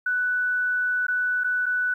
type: tone with dropouts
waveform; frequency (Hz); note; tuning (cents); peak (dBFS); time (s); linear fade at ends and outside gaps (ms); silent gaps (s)
sine; 1487; F#6; +8; -21; 0.06-1.94; 5; 1.068-1.082 / 1.437-1.443 / 1.659-1.663
effects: 10-bit